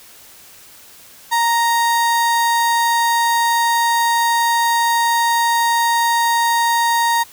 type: tone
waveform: 35% pulse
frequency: 932.3 Hz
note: A#5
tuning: in tune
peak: -12 dBFS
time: 1.31-7.24 s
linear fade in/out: 20 ms
effects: white hiss -43 dBFS RMS until 7.32 s